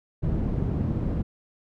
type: low-pass noise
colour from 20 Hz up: white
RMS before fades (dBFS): -26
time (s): 0.22-1.23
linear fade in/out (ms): 20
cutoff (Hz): 170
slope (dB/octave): 12
effects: none